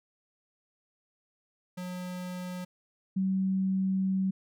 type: tone pair in turn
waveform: square / sine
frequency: 180.9 / 190.46 Hz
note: F#3 / G3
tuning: -39 / -50 cents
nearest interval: minor second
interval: 89 cents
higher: second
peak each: -36 / -25 dBFS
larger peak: second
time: 1.77-2.65 / 3.16-4.31 s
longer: second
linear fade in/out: 10 ms
effects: none